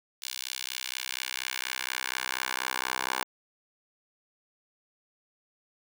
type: tone with high-pass filter sweep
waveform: 10% pulse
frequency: 64.2 Hz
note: C2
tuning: 32 cents flat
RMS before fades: -34 dBFS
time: 0.22-3.24 s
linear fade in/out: 5 ms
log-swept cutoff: 3800 to 950 Hz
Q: 1.1
effects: none